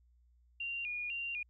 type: tone with vibrato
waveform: sine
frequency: 2600 Hz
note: E7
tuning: 24 cents flat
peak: -36 dBFS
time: 0.6-1.43 s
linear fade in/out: 5 ms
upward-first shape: square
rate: 2 Hz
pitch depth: 110 cents each way
effects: added 60 Hz sine -64 dBFS peak until 1.49 s